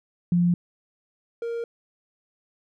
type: tone pair in turn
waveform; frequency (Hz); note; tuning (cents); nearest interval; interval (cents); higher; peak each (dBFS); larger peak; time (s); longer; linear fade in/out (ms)
sine / triangle; 174.61 / 466.2; F3 / A#4; 0 / 0; octave + perfect fourth; 1700; second; -17 / -25; first; 0.32-0.54 / 1.42-1.64; neither; 2
effects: none